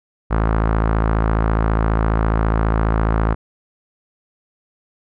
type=tone with low-pass filter; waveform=sawtooth; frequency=54.7 Hz; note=A1; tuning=9 cents flat; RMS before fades=-17 dBFS; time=0.3-3.35 s; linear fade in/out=20 ms; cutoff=1300 Hz; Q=2; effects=none